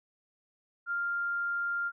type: tone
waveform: sine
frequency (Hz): 1397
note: F6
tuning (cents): 0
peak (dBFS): -29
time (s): 0.86-1.92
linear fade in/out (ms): 50
effects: none